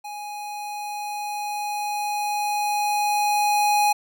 square tone with level ramp, 830.6 Hz, G#5, in tune, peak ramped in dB -33 to -17 dBFS, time 0.04-3.93 s, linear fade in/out 10 ms, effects none

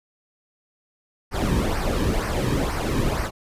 brown noise with flanger, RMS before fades -23 dBFS, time 1.31-3.31 s, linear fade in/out 50 ms, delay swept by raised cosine 0.27 to 1.47 ms, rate 2.1 Hz, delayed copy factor -0.65, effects resampled to 32000 Hz

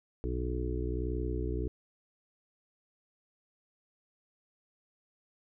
harmonic tone, 61.5 Hz, B1, 7 cents flat, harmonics 1 / 2 / 4 / 5 / 6 / 7, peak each -33 / -39 / -44 / -40 / -40 / -40 dBFS, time 0.24-1.68 s, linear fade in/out 0 ms, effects none

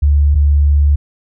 sine tone pair in turn, 72.4 / 72.4 Hz, D2 / D2, -24 / -24 cents, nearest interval unison, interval 0 cents, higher neither, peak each -7 dBFS, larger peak neither, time 0.02-0.35 / 0.35-0.96 s, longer second, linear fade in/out 10 ms, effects none

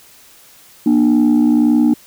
sine tone pair together, 237.7 / 299.5 Hz, A#3 / D4, +34 / +34 cents, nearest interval major third, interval 400 cents, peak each -10 dBFS, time 0.86-1.94 s, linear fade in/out 5 ms, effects tanh soft clip ceiling -6 dBFS + white hiss -45 dBFS RMS until 2.06 s

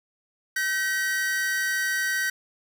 45% pulse tone pair together, 1537.7 / 1905 Hz, G6 / A#6, -34 / +37 cents, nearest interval major third, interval 371 cents, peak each -26 / -27 dBFS, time 0.56-2.3 s, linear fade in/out 5 ms, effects none

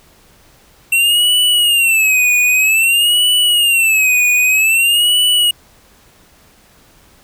square tone with vibrato, 2702 Hz, E7, 42 cents sharp, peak -10 dBFS, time 0.92-5.51 s, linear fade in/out 5 ms, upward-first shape sine, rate 0.52 Hz, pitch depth 160 cents each way, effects pink hiss -48 dBFS RMS until 7.23 s

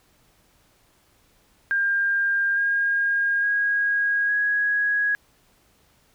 sine tone with pitch steps, 1602 / 1621.6 / 1641.3 / 1661.4 Hz, G6 / G#6 / G#6 / G#6, +37 / -42 / -21 / 0 cents, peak -19 dBFS, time 1.71-5.15 s, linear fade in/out 0 ms, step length 860 ms, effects pink hiss -61 dBFS RMS until 6.14 s

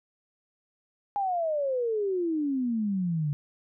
sine exponential sweep, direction down, 824 to 142.2 Hz, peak -25 dBFS, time 1.16-3.33 s, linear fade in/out 0 ms, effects none

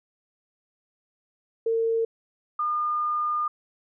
sine tone pair in turn, 454.4 / 1213.1 Hz, A#4 / D#6, -44 / -44 cents, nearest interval octave + perfect fourth, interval 1700 cents, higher second, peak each -21 / -23 dBFS, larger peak first, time 1.66-2.05 / 2.59-3.48 s, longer second, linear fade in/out 5 ms, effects none

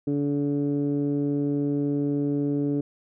15% pulse tone with low-pass filter, 143.6 Hz, D3, 39 cents flat, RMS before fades -25 dBFS, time 0.07-2.81 s, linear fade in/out 5 ms, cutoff 340 Hz, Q 3, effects none

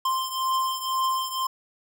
square beating tone pair, 1046.5 / 1048.5 Hz, C6 / C6, 0 / +3 cents, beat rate 2 Hz, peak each -26 / -30 dBFS, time 0.05-1.47 s, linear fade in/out 5 ms, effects none

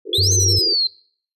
pink band-pass noise, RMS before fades -29 dBFS, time 0.05-0.75 s, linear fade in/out 20 ms, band 330 to 480 Hz, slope 96 dB/octave
sine exponential two-way sweep, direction up then down, 3311 to 6360 to 4099 Hz, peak -15 dBFS, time 0.13-0.87 s, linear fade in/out 2 ms, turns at 0.32 s
sawtooth tone bursts, 4084 Hz, C8, 43 cents flat, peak -23 dBFS, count 6, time 0.14-0.619 s, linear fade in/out 10 ms, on 59 ms, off 25 ms
sine tone, 95.6 Hz, G2, 43 cents flat, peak -17 dBFS, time 0.18-0.59 s, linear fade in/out 5 ms
effects noise-tail reverb RT60 0.5 s tail -21 dB re dry + resampled to 32000 Hz

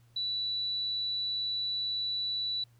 sine tone, 3951 Hz, B7, in tune, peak -30 dBFS, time 0.16-2.64 s, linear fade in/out 5 ms, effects added 118 Hz sine -59 dBFS peak until 2.79 s + pink hiss -70 dBFS RMS until 2.79 s

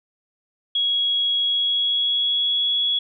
sine tone with pitch glide, 3322 to 3361 Hz, G#7 to G#7, 0 to +20 cents, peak -18 dBFS, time 0.75-2.99 s, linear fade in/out 5 ms, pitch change +20 cents, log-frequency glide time 1.4-2.72 s, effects none

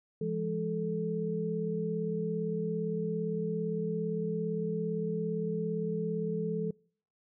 sine tone cluster, 168.4 / 206 / 436.6 Hz, E3 / G#3 / A4, +37 / -14 / -13 cents, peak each -34 / -37 / -33 dBFS, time 0.21-6.71 s, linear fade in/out 5 ms, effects noise-tail reverb RT60 0.5 s tail -25 dB re dry

